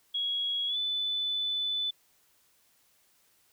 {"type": "tone with pitch glide", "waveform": "sine", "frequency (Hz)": [3322, 3497], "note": ["G#7", "A7"], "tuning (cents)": [0, -11], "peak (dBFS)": -28, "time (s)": [0.14, 1.91], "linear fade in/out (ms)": 10, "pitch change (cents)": 89, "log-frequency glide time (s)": [0.67, 0.77], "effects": ["white hiss -67 dBFS RMS until 3.52 s"]}